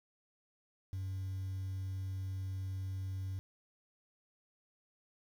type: tone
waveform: sine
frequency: 95.3 Hz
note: G2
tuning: 48 cents flat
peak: -34 dBFS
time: 0.93-3.39 s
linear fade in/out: 0 ms
effects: tanh soft clip ceiling -36 dBFS + 10-bit